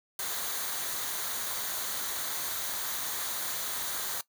white noise with comb filter, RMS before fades -34 dBFS, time 0.19-4.21 s, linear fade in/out 2 ms, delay 0.38 ms, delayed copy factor -0.5, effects noise-tail reverb RT60 0.1 s tail -18 dB re dry

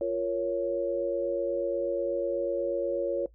sine chord, Bb minor, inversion second, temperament equal, 349.2 / 466.2 / 554.4 Hz, F4 / Bb4 / Db5, 0 / 0 / 0 cents, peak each -32 / -32 / -28 dBFS, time 0.01-3.26 s, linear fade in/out 2 ms, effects noise-tail reverb RT60 0.1 s tail -18 dB re dry + added 54 Hz sine -54 dBFS peak until 3.34 s

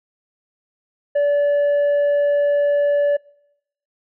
triangle tone with tanh clipping, 577 Hz, D5, 31 cents flat, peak -15 dBFS, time 1.15-3.17 s, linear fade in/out 10 ms, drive 8 dB, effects noise-tail reverb RT60 0.8 s tail -25 dB re dry

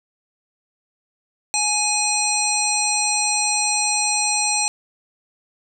harmonic tone, 835 Hz, G#5, 9 cents sharp, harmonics 1 / 3 / 5 / 7 / 9 / 10, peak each -25 / -25 / -25 / -25 / -25 / -25 dBFS, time 1.54-4.68 s, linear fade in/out 0 ms, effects none

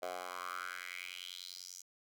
10% pulse tone with high-pass filter sweep, 90.2 Hz, F#2, 44 cents flat, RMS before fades -45 dBFS, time 0.02-1.82 s, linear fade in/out 10 ms, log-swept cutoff 640 to 6400 Hz, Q 4.3, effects none

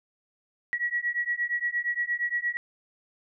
sine beating tone pair, 1918 / 1926.6 Hz, A#6 / B6, +49 / -43 cents, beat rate 8.6 Hz, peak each -29 dBFS, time 0.73-2.57 s, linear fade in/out 0 ms, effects none

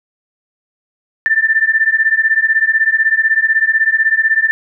sine beating tone pair, 1771 / 1787 Hz, A6 / A6, +11 / +26 cents, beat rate 16 Hz, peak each -13 dBFS, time 1.26-4.51 s, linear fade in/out 0 ms, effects none

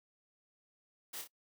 white noise with echo, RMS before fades -44 dBFS, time 1.13-1.22 s, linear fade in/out 10 ms, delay 28 ms, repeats 2, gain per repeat -5 dB, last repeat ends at 1.276 s, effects noise-tail reverb RT60 0.1 s tail -23 dB re dry + high-pass 200 Hz 12 dB/octave

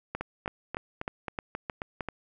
two click trains, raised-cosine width 0.5 ms, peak -17 / -18 dBFS, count 7 / 8, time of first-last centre 0.15-2.008 / 0.21-2.087 s, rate 3.23 / 3.73 Hz, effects none

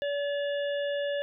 harmonic tone with a mistuned harmonic, 572 Hz, D5, 46 cents flat, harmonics 1 / 3 / 5 / 6, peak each -28 / -38 / -42 / -44 dBFS, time 0.02-1.22 s, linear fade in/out 0 ms, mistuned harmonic 6, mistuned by +24 cents, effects none

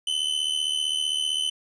45% pulse tone with amplitude modulation, 3031 Hz, F#7, 41 cents sharp, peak -20 dBFS, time 0.07-1.5 s, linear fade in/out 5 ms, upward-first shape sine, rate 75.5 Hz, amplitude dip 70%, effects resampled to 22050 Hz

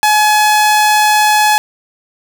sawtooth tone, 848 Hz, G#5, 36 cents sharp, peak -4 dBFS, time 0.03-1.58 s, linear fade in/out 0 ms, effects 7-bit

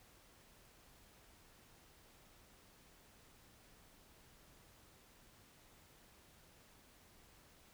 silence, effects pink hiss -65 dBFS RMS until 7.73 s

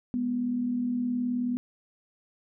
sine tone pair together, 206.9 / 246 Hz, G#3 / B3, -6 / -7 cents, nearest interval minor third, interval 299 cents, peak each -36 / -26 dBFS, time 0.14-1.57 s, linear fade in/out 0 ms, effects none

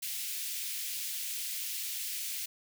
white high-pass noise, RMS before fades -37 dBFS, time 0.02-2.46 s, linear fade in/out 10 ms, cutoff 2200 Hz, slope 24 dB/octave, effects none

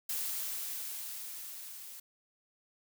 blue noise with level ramp, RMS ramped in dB -35 to -48 dBFS, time 0.09-2 s, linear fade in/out 5 ms, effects none

